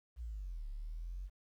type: linear two-way sweep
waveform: sine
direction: down then up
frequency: 61.74 to 34.69 to 47.6 Hz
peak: -39 dBFS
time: 0.16-1.3 s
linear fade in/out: 50 ms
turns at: 0.68 s
effects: tanh soft clip ceiling -36 dBFS + 12-bit